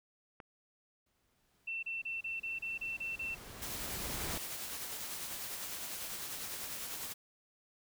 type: click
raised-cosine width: 0.5 ms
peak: -33 dBFS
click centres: 0.402 s
type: noise with exponential growth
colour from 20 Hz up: pink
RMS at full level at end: -39 dBFS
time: 1.06-4.38 s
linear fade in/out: 5 ms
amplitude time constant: 720 ms
type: tone bursts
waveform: sine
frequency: 2689 Hz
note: E7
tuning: 34 cents sharp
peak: -36 dBFS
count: 9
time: 1.67-3.35 s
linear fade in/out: 10 ms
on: 160 ms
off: 30 ms
type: noise with tremolo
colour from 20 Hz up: white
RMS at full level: -41 dBFS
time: 3.61-7.14 s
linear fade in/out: 20 ms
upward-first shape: sine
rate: 10 Hz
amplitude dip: 30%
effects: none